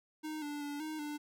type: tone with pitch steps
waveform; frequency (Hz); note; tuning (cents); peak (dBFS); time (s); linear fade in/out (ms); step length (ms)
square; 309.6 / 292.7 / 289.1 / 311.1 / 296.1; D#4 / D4 / D4 / D#4 / D4; -9 / -6 / -27 / 0 / +14; -39; 0.23-1.18; 20; 190
effects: none